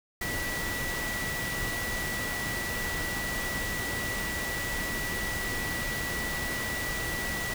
sine tone in noise, 1952 Hz, B6, 21 cents flat, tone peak -33 dBFS, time 0.21-7.54 s, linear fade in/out 5 ms, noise pink, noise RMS -34 dBFS, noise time 0.21-7.54 s, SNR -2 dB, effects none

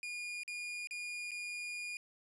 40% pulse tone with dropouts, 2433 Hz, D#7, 39 cents flat, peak -39 dBFS, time 0.03-1.97 s, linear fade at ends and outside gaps 1 ms, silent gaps 0.434-0.478 / 0.872-0.909 / 1.309-1.316 s, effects resampled to 22050 Hz

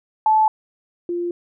sine tone pair in turn, 869 / 348.1 Hz, A5 / F4, -22 / -6 cents, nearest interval octave + major third, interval 1584 cents, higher first, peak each -12 / -21 dBFS, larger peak first, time 0.26-0.48 / 1.09-1.31 s, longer neither, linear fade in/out 2 ms, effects none

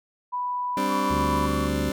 sine tone, 987.8 Hz, B5, in tune, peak -25 dBFS, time 0.32-1.47 s, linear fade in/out 20 ms
30% pulse chord, G suspended fourth, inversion none, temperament just, 196 / 261.3 / 294 Hz, G3 / C4 / D4, 0 / -2 / +2 cents, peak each -27 dBFS, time 0.77-1.92 s, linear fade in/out 2 ms
sine tone with vibrato, 1132 Hz, C#6, 36 cents sharp, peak -30 dBFS, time 0.87-1.7 s, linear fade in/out 50 ms, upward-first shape triangle, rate 19 Hz, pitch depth 25 cents each way
harmonic tone, 73.6 Hz, D2, 4 cents sharp, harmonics 1 / 2 / 3 / 5, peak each -29 / -32 / -34 / -36 dBFS, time 1.1-1.9 s, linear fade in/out 5 ms
effects none

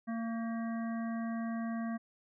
harmonic tone with a mistuned harmonic, 228.1 Hz, A#3, 37 cents flat, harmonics 1 / 3 / 5 / 7 / 8, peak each -34 / -44 / -48 / -51 / -52 dBFS, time 0.07-1.98 s, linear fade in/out 20 ms, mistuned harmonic 8, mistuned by +67 cents, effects none

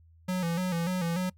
square tone with vibrato, 175.8 Hz, F3, 12 cents sharp, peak -28 dBFS, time 0.28-1.3 s, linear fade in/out 10 ms, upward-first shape square, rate 3.4 Hz, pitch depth 75 cents each way, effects noise-tail reverb RT60 0.1 s tail -24 dB re dry + added 82 Hz sine -55 dBFS peak until 1.37 s

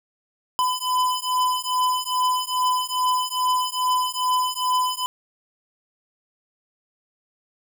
square beating tone pair, 1006 / 1008.4 Hz, B5 / B5, +32 / +36 cents, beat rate 2.4 Hz, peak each -24 / -24 dBFS, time 0.59-5.06 s, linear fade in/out 0 ms, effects none

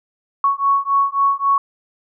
sine beating tone pair, 1108.7 / 1112.4 Hz, C#6 / C#6, 0 / +6 cents, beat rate 3.7 Hz, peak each -17 dBFS, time 0.44-1.58 s, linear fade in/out 2 ms, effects none

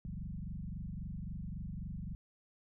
sine tone with frequency modulation, 109.8 Hz, A2, 3 cents flat, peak -39 dBFS, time 0.05-2.15 s, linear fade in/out 0 ms, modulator 23.7 Hz, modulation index 3.6, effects none

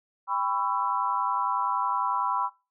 sine chord, C# half-diminished seventh, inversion second, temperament just, 798.3 / 997.9 / 1108.7 / 1330.5 Hz, G5 / B5 / C#6 / E6, +31 / +18 / 0 / +16 cents, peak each -33 / -27 / -31 / -32 dBFS, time 0.27-2.5 s, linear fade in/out 50 ms, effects noise-tail reverb RT60 0.3 s tail -23 dB re dry

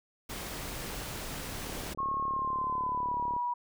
pink noise, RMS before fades -39 dBFS, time 0.29-1.94 s, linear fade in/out 10 ms
click train, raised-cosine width 2 ms, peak -30 dBFS, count 62, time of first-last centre 1.67-3.364 s, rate 36 Hz
sine tone with pitch glide, 1084 to 971.3 Hz, C#6 to B5, -39 to -29 cents, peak -29 dBFS, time 1.98-3.54 s, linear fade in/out 10 ms, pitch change -190 cents, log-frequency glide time 2.24-3.2 s
effects none

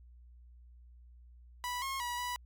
sawtooth tone with pitch steps, 984 / 1079 / 970 / 982 Hz, B5 / C#6 / B5 / B5, -7 / -47 / -31 / -10 cents, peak -31 dBFS, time 1.64-2.36 s, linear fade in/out 0 ms, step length 180 ms, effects added 60 Hz sine -53 dBFS peak until 2.45 s + MP3 96 kbps

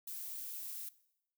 violet noise, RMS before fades -44 dBFS, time 0.07-0.89 s, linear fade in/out 5 ms, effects noise-tail reverb RT60 0.8 s tail -19 dB re dry

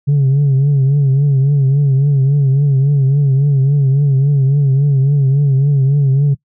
sine tone with vibrato, 138.8 Hz, C#3, 3 cents sharp, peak -6 dBFS, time 0.07-6.35 s, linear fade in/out 20 ms, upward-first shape triangle, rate 3.6 Hz, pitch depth 95 cents each way, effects noise-tail reverb RT60 0.1 s tail -21 dB re dry + tanh soft clip ceiling -7 dBFS

